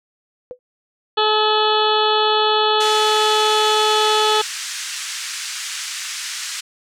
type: tone with exponential decay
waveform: sine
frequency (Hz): 500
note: B4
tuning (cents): +21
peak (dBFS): -24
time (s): 0.51-0.59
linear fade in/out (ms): 0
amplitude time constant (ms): 16
type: harmonic tone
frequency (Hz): 429.2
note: A4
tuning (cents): -43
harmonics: 1 / 2 / 3 / 4 / 6 / 7 / 8 / 9 / 10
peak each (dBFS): -19 / -19 / -21 / -29 / -31 / -25 / -22 / -31 / -28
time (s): 1.17-4.42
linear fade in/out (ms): 10
type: band-pass noise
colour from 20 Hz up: white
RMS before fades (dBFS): -28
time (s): 2.8-6.61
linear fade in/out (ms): 10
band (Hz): 1400 to 7900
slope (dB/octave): 24
effects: none